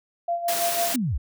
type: tone with tremolo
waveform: sine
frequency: 688 Hz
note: F5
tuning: 26 cents flat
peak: -21 dBFS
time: 0.28-0.93 s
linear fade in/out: 5 ms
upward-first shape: sine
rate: 6 Hz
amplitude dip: 65%
type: high-pass noise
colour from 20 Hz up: white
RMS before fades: -27 dBFS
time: 0.48-0.96 s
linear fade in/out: 5 ms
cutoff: 200 Hz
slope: 12 dB/octave
type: linear sweep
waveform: sine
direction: down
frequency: 277.2 to 44.46 Hz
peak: -22 dBFS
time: 0.94-1.18 s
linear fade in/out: 10 ms
effects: none